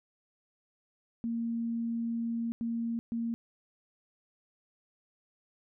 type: tone bursts at uneven times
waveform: sine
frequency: 231.5 Hz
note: A#3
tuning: 12 cents flat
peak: -30 dBFS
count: 3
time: 1.24-2.52 / 2.61-2.99 / 3.12-3.34 s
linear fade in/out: 0 ms
effects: none